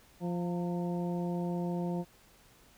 harmonic tone with a mistuned harmonic, 174.61 Hz, F3, in tune, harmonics 1 / 2 / 3 / 4 / 5, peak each -32 / -38 / -42 / -44 / -46 dBFS, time 0.2-2.05 s, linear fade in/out 50 ms, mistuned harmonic 5, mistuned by +65 cents, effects pink hiss -61 dBFS RMS until 2.77 s

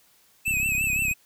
square tone with vibrato, 2583 Hz, E7, 36 cents flat, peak -23 dBFS, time 0.45-1.14 s, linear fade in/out 20 ms, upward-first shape triangle, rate 5.8 Hz, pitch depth 80 cents each way
click train, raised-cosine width 5 ms, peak -24 dBFS, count 22, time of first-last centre 0.48-1.113 s, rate 33.2 Hz
effects white hiss -60 dBFS RMS until 1.25 s

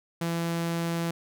sawtooth tone, 168.1 Hz, E3, 34 cents sharp, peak -23 dBFS, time 0.21-1.11 s, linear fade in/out 5 ms, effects none

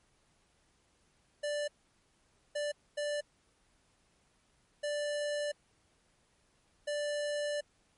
square tone bursts at uneven times, 587.3 Hz, D5, in tune, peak -33 dBFS, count 5, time 1.43-1.68 / 2.55-2.72 / 2.97-3.21 / 4.83-5.52 / 6.87-7.61 s, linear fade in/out 10 ms, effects pink hiss -71 dBFS RMS until 7.97 s + MP3 48 kbps

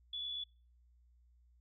sine tone with amplitude modulation, 3429 Hz, A7, 45 cents flat, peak -37 dBFS, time 0.13-0.44 s, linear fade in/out 5 ms, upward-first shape sine, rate 67.5 Hz, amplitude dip 35%, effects noise-tail reverb RT60 0.4 s tail -25 dB re dry + added 60 Hz sine -64 dBFS peak until 1.6 s

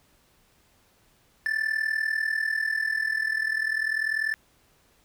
triangle tone with amplitude modulation, 1760 Hz, A6, in tune, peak -19 dBFS, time 1.46-4.34 s, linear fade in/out 0 ms, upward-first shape sine, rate 40.3 Hz, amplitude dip 80%, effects pink hiss -63 dBFS RMS until 5.04 s

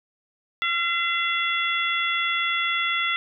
harmonic tone, 682 Hz, F5, 41 cents flat, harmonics 2 / 3 / 4 / 5, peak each -27 / -25 / -30 / -28 dBFS, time 0.62-3.16 s, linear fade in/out 0 ms, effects none

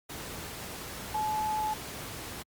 sine tone in noise, 859 Hz, A5, 42 cents flat, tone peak -28 dBFS, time 1.14-1.74 s, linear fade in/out 10 ms, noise pink, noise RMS -40 dBFS, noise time 0.09-2.43 s, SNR +9 dB, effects high-pass 60 Hz 12 dB/octave + Opus 48 kbps

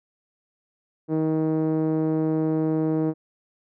5% pulse tone with low-pass filter, 157.7 Hz, D#3, 24 cents sharp, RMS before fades -23 dBFS, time 1.08-3.14 s, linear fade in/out 50 ms, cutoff 360 Hz, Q 2, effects none

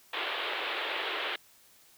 white band-pass noise, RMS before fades -34 dBFS, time 0.13-1.36 s, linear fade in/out 5 ms, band 340 to 3600 Hz, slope 48 dB/octave, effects white hiss -60 dBFS RMS until 1.97 s

